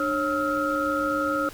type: tone cluster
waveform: sine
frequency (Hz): 298.9 / 547 / 1286 / 1386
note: D4 / C#5 / E6 / F6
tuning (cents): +31 / -23 / -43 / -14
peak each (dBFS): -28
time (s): 0-1.49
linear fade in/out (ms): 2
effects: pink hiss -43 dBFS RMS until 1.53 s